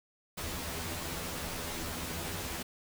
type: noise with comb filter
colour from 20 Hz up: pink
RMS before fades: -38 dBFS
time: 0.37-2.63 s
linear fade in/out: 10 ms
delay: 12 ms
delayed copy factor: +0.95
effects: none